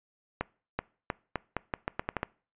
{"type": "accelerating click train", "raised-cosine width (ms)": 0.5, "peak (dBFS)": -14, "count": 11, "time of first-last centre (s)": [0.41, 2.231], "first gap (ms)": 380, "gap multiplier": 0.82, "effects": ["noise-tail reverb RT60 0.4 s tail -23 dB re dry", "resampled to 8000 Hz"]}